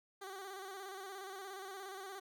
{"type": "tone with vibrato", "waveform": "15% pulse", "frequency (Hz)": 386.7, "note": "G4", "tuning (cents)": -24, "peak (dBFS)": -39, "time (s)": [0.21, 2.2], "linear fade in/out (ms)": 10, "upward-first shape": "square", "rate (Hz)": 17, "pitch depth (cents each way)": 49, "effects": []}